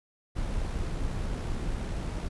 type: noise with amplitude modulation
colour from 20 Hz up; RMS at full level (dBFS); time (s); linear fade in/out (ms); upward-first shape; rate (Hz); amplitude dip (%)
brown; -30; 0.35-2.29; 20; sine; 64.4; 30
effects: resampled to 24000 Hz